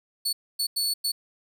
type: tone bursts at uneven times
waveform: sawtooth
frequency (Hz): 4435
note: C#8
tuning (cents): 0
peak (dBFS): -21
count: 4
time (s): 0.25-0.33 / 0.59-0.67 / 0.76-0.94 / 1.04-1.12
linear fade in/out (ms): 10
effects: none